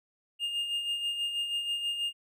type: tone with tremolo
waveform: triangle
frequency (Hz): 2825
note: F7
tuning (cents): +19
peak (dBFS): -26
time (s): 0.39-2.13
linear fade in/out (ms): 50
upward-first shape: sine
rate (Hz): 6.2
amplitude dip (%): 50
effects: none